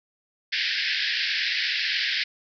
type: band-pass noise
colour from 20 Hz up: pink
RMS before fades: -26 dBFS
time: 0.52-2.24 s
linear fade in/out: 10 ms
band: 1600 to 5200 Hz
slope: 96 dB/octave
effects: none